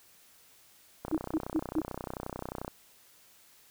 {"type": "click train", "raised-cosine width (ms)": 1, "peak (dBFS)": -22, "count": 52, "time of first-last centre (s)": [1.05, 2.679], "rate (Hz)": 31.3}
{"type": "tone bursts", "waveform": "sine", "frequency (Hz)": 315.5, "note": "D#4", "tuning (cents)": 24, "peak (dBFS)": -25, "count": 4, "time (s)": [1.12, 1.808], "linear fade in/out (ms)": 10, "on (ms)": 52, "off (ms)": 160}
{"effects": ["white hiss -60 dBFS RMS until 3.7 s"]}